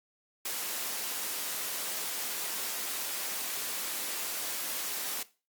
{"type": "high-pass noise", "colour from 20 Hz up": "white", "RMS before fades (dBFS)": -35, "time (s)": [0.45, 5.23], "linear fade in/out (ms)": 5, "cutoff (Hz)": 250, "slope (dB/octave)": 12, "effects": ["noise-tail reverb RT60 0.3 s tail -17 dB re dry", "Opus 48 kbps"]}